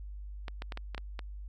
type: clicks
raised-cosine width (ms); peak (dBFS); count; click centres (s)
0.3; -23; 7; 0.482 / 0.621 / 0.722 / 0.774 / 0.947 / 0.979 / 1.192
effects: added 50 Hz sine -40 dBFS peak until 1.48 s